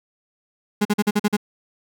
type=tone bursts; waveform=35% pulse; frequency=207.7 Hz; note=G#3; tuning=in tune; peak=-14 dBFS; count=7; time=0.81-1.368 s; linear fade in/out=10 ms; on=42 ms; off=44 ms; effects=none